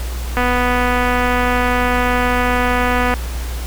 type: click train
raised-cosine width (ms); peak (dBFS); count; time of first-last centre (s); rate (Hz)
0.5; -3; 685; 0.37-3.139; 247
effects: added 60 Hz sine -21 dBFS peak until 3.66 s + pink hiss -32 dBFS RMS until 3.66 s